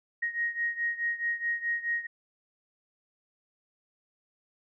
sine beating tone pair, 1874 / 1878.7 Hz, A#6 / A#6, +9 / +13 cents, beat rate 4.7 Hz, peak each -30 / -33 dBFS, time 0.22-2.07 s, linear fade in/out 10 ms, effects none

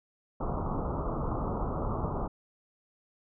pink low-pass noise, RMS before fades -32 dBFS, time 0.4-2.28 s, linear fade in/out 10 ms, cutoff 1300 Hz, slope 96 dB/octave, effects none

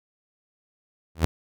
sawtooth tone with exponential growth, 80.3 Hz, E2, 45 cents flat, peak -11 dBFS, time 1.15-1.25 s, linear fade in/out 0 ms, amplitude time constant 21 ms, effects none

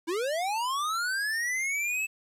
square linear sweep, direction up, 311.1 to 2637 Hz, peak -28 dBFS, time 0.07-2.07 s, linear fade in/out 20 ms, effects low-pass 12000 Hz 12 dB/octave + 10-bit

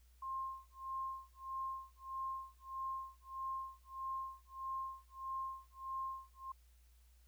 sine tone with tremolo, 1062 Hz, C6, 25 cents sharp, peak -38 dBFS, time 0.22-6.52 s, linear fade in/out 5 ms, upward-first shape sine, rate 1.6 Hz, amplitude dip 100%, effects added 60 Hz sine -63 dBFS peak until 7.27 s + white hiss -75 dBFS RMS until 7.27 s

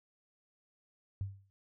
sine tone with exponential decay, 98 Hz, G2, in tune, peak -31 dBFS, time 1.21-1.5 s, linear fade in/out 0 ms, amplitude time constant 61 ms, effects none

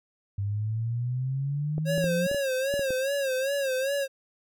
sine exponential sweep, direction up, 98.7 to 180 Hz, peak -26 dBFS, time 0.38-2.27 s, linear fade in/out 5 ms
clicks, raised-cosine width 2 ms, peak -22 dBFS, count 8, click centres 1.781 / 1.98 / 2.042 / 2.314 / 2.346 / 2.74 / 2.794 / 2.906 s
square tone with vibrato, 540 Hz, C#5, 45 cents flat, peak -26 dBFS, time 1.85-4.08 s, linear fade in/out 50 ms, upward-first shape sine, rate 2.5 Hz, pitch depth 88 cents each way
effects none

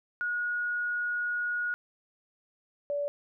sine tone pair in turn, 1448 / 576 Hz, F#6 / D5, -38 / -34 cents, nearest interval octave + major third, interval 1596 cents, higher first, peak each -28 dBFS, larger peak neither, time 0.21-1.74 / 2.9-3.08 s, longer first, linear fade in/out 0 ms, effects none

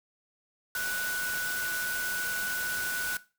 sine tone in noise, 1480 Hz, F#6, in tune, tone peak -31 dBFS, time 0.75-3.17 s, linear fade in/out 2 ms, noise white, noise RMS -36 dBFS, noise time 0.75-3.17 s, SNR +2 dB, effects noise-tail reverb RT60 0.3 s tail -17 dB re dry

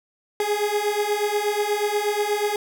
30% pulse beating tone pair, 411 / 419.3 Hz, G#4 / G#4, -18 / +17 cents, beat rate 8.3 Hz, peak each -22 / -21 dBFS, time 0.4-2.56 s, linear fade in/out 2 ms, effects none

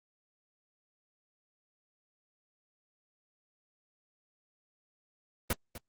pink noise with echo, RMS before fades -29 dBFS, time 5.5-5.53 s, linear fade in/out 2 ms, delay 250 ms, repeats 1, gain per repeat -14 dB, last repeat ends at 5.78 s, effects Opus 24 kbps

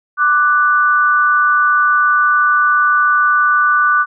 sine tone pair together, 1177 / 1483.8 Hz, D6 / F#6, +3 / +4 cents, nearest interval major third, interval 401 cents, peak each -12 dBFS, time 0.17-4.06 s, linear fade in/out 50 ms, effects none

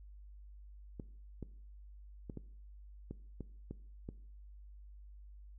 clicks, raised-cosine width 3 ms, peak -30 dBFS, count 8, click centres 0.998 / 1.427 / 2.298 / 2.373 / 3.11 / 3.407 / 3.71 / 4.089 s, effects noise-tail reverb RT60 0.6 s tail -19 dB re dry + added 50 Hz sine -51 dBFS peak until 5.58 s

